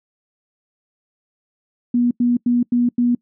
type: tone bursts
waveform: sine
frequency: 242 Hz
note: B3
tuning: 35 cents flat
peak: -13 dBFS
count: 5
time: 1.94-3.15 s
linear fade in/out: 5 ms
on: 170 ms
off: 90 ms
effects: noise-tail reverb RT60 0.1 s tail -24 dB re dry